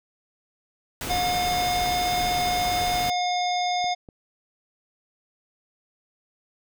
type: noise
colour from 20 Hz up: pink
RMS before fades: -31 dBFS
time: 1.01-3.1 s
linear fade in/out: 2 ms
type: harmonic tone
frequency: 718 Hz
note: F5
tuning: 48 cents sharp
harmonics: 1 / 3 / 5 / 7 / 9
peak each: -23 / -33 / -32 / -34 / -40 dBFS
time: 1.09-3.95 s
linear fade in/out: 20 ms
type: clicks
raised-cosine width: 2 ms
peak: -30 dBFS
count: 2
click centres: 3.843 / 4.088 s
effects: none